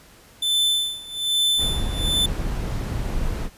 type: tone with tremolo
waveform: 45% pulse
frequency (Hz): 3525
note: A7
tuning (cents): +2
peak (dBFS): -17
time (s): 0.42-2.26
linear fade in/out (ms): 5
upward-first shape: sine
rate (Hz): 1.2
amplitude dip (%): 90
type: noise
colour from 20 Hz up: brown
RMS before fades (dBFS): -25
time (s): 1.57-3.5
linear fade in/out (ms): 50
effects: pink hiss -50 dBFS RMS until 3.57 s + resampled to 32000 Hz